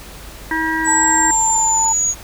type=harmonic tone; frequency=320.1 Hz; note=D#4; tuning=49 cents sharp; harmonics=1 / 3 / 5 / 6; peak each=-22 / -22 / -22 / -22 dBFS; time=0.51-1.31 s; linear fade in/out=2 ms
type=exponential sweep; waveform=sine; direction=down; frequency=7860 to 6660 Hz; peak=-14 dBFS; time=0.84-2.15 s; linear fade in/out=50 ms
type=tone with pitch glide; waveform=sine; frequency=897 to 891.8 Hz; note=A5 to A5; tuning=+33 to +23 cents; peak=-17 dBFS; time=0.87-1.93 s; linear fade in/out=10 ms; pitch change=-10 cents; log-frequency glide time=1.08-1.57 s
effects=added 50 Hz sine -37 dBFS peak until 2.23 s + pink hiss -37 dBFS RMS until 2.23 s